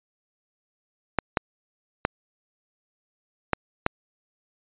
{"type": "clicks", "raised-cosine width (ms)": 0.5, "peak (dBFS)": -5, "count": 5, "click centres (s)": [1.187, 1.372, 2.051, 3.533, 3.864], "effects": ["resampled to 8000 Hz"]}